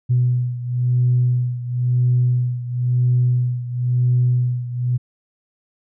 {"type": "beating tone pair", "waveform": "sine", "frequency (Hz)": [123.47, 124.45], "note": ["B2", "B2"], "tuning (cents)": [0, 14], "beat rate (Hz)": 0.98, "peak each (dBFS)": [-16, -20], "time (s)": [0.09, 4.98], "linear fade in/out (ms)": 20, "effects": ["tanh soft clip ceiling -8 dBFS"]}